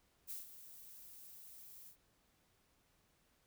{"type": "noise with ADSR envelope", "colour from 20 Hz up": "violet", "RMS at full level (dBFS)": -44, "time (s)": [0.27, 1.97], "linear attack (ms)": 40, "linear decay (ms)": 150, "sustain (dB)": -12, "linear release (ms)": 97, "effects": ["pink hiss -75 dBFS RMS until 3.46 s"]}